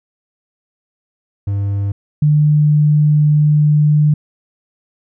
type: tone pair in turn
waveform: triangle / sine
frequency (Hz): 100 / 149.83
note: G2 / D3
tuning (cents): +35 / +35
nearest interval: perfect fifth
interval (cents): 700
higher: second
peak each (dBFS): -13 / -8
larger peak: second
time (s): 1.47-1.92 / 2.22-4.14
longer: second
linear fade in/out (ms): 5
effects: none